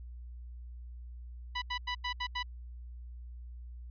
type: tone bursts at uneven times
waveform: 15% pulse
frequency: 987.8 Hz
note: B5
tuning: in tune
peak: -26 dBFS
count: 6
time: 1.55-1.62 / 1.7-1.78 / 1.87-1.95 / 2.04-2.13 / 2.2-2.27 / 2.35-2.43 s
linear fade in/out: 10 ms
effects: added 60 Hz sine -43 dBFS peak until 3.9 s + resampled to 11025 Hz